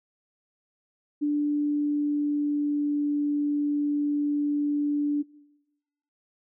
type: tone with pitch glide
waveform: sine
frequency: 293.7 to 291.8 Hz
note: D4 to D4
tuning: 0 to -11 cents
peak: -22 dBFS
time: 1.21-5.23 s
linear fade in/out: 20 ms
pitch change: -11 cents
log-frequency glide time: 1.5-3.07 s
effects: noise-tail reverb RT60 1.0 s tail -22 dB re dry